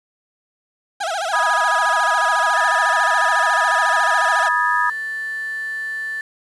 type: tone with vibrato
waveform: 30% pulse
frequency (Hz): 727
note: F#5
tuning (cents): -31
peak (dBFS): -18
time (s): 1-4.49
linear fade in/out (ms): 10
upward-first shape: sine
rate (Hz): 14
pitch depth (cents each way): 220
type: chord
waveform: sine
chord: G# minor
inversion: first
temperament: equal with one note detuned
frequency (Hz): 973.6 / 1244.5 / 1661.2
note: B5 / D#6 / G#6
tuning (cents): -25 / 0 / 0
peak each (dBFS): -20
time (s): 1.33-4.9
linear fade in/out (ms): 5
type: tone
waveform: sine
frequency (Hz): 1760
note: A6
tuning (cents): 0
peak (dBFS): -23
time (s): 2.55-6.21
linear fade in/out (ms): 2
effects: resampled to 24000 Hz + 7-bit